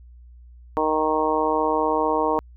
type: harmonic tone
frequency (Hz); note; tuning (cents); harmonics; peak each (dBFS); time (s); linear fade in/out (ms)
155.56; D#3; 0; 2 / 3 / 4 / 5 / 6 / 7; -27 / -24 / -27 / -28 / -24 / -27; 0.77-2.39; 0
effects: added 60 Hz sine -43 dBFS peak until 2.56 s